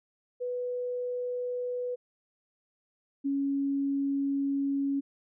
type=tone pair in turn; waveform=sine; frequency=493.9 / 277.7 Hz; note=B4 / C#4; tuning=0 / +3 cents; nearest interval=minor seventh; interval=997 cents; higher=first; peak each=-30 / -26 dBFS; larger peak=second; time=0.4-1.96 / 3.24-5.01 s; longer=second; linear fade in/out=20 ms; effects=none